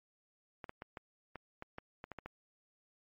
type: clicks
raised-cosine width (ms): 0.5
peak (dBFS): -29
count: 11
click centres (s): 0.642 / 0.694 / 0.821 / 0.972 / 1.357 / 1.624 / 1.784 / 2.041 / 2.117 / 2.187 / 2.26
effects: MP3 32 kbps